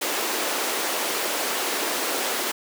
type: high-pass noise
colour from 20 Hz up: pink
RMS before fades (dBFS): -26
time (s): 0.01-2.52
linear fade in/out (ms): 10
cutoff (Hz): 320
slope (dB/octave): 24
effects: none